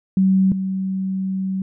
sine tone pair in turn, 190.3 / 190.3 Hz, F#3 / F#3, +49 / +49 cents, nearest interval unison, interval 0 cents, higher neither, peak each -12 / -20 dBFS, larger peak first, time 0.17-0.52 / 0.52-1.62 s, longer second, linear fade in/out 2 ms, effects none

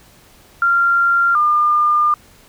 sine tone pair in turn, 1385 / 1204.2 Hz, F6 / D6, -15 / +43 cents, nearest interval major second, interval 242 cents, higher first, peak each -11 dBFS, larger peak neither, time 0.62-1.35 / 1.35-2.14 s, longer second, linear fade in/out 2 ms, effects pink hiss -48 dBFS RMS until 2.48 s

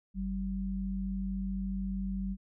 sine tone pair together, 48.18 / 192.4 Hz, G1 / G3, -29 / -32 cents, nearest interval 2 octaves, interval 2397 cents, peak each -36 / -33 dBFS, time 0.14-2.37 s, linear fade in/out 50 ms, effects none

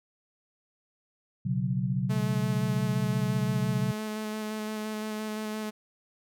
sine chord, B suspended second, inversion none, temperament equal, 123.47 / 138.59 / 185 Hz, B2 / C#3 / F#3, 0 / 0 / 0 cents, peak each -30 dBFS, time 1.45-3.92 s, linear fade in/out 10 ms
sawtooth tone with vibrato, 215.1 Hz, A3, 39 cents flat, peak -28 dBFS, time 2.09-5.71 s, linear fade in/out 20 ms, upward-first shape square, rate 5.8 Hz, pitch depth 11 cents each way
effects none

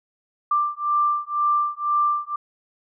sine beating tone pair, 1181 / 1183 Hz, D6 / D6, +9 / +12 cents, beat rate 2 Hz, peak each -22 dBFS, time 0.51-2.36 s, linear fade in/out 5 ms, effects none

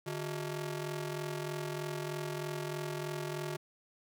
sawtooth ring-modulated tone, 255.2 Hz, C4, 43 cents flat, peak -29 dBFS, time 0.06-3.57 s, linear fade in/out 10 ms, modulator 106 Hz, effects none

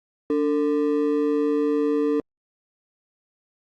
triangle ring-modulated tone, 370 Hz, F#4, in tune, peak -14 dBFS, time 0.3-2.2 s, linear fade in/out 2 ms, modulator 78.9 Hz, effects Opus 32 kbps

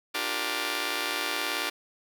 5% pulse chord, G minor seventh, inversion second, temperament just, 294 / 352.8 / 392 / 470.4 Hz, D4 / F4 / G4 / Bb4, +2 / +18 / 0 / +16 cents, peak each -24 dBFS, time 0.14-1.7 s, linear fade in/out 10 ms, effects none

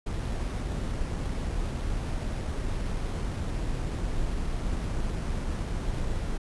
brown noise with sample-and-hold, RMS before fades -30 dBFS, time 0.06-6.38 s, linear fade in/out 10 ms, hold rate 7350 Hz, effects resampled to 24000 Hz

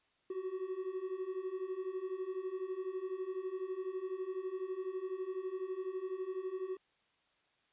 triangle beating tone pair, 366.7 / 378.7 Hz, F#4 / F#4, -15 / +40 cents, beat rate 12 Hz, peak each -40 / -37 dBFS, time 0.3-6.77 s, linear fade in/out 5 ms, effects white hiss -74 dBFS RMS until 7.72 s + resampled to 8000 Hz

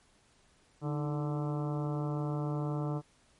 harmonic tone with a mistuned harmonic, 146.83 Hz, D3, in tune, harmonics 1 / 2 / 3 / 4 / 5 / 6 / 7 / 8 / 9, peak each -32 / -38 / -42 / -44 / -46 / -48 / -49 / -50 / -51 dBFS, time 0.81-3.02 s, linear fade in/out 50 ms, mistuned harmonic 2, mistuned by +77 cents, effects pink hiss -66 dBFS RMS until 3.39 s + MP3 48 kbps

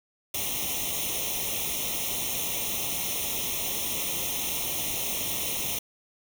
white noise with comb filter, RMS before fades -30 dBFS, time 0.34-5.79 s, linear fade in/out 5 ms, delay 0.32 ms, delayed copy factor +1, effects none

